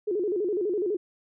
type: tone with vibrato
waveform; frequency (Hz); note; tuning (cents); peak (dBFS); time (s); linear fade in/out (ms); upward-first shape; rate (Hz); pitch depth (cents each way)
sine; 386.4; G4; -25; -24; 0.07-0.97; 10; square; 12; 150
effects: none